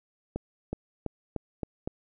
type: accelerating click train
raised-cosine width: 2 ms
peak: -18 dBFS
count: 6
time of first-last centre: 0.36-1.875 s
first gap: 370 ms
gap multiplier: 0.9
effects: none